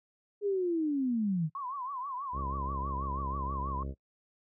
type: linear sweep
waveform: sine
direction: down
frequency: 417.1 to 146.83 Hz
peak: -27 dBFS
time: 0.41-1.5 s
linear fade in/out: 50 ms
type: tone with vibrato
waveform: sine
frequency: 1062 Hz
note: C6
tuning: 25 cents sharp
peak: -35 dBFS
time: 1.55-3.83 s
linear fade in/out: 2 ms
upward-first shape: triangle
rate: 6.2 Hz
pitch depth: 160 cents each way
type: harmonic tone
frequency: 68 Hz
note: C#2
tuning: 33 cents flat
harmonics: 1 / 2 / 3 / 4 / 5 / 6 / 7 / 8 / 9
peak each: -36 / -42 / -46 / -48 / -50 / -52 / -53 / -54 / -55 dBFS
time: 2.32-3.95 s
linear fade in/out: 50 ms
effects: noise-tail reverb RT60 0.1 s tail -22 dB re dry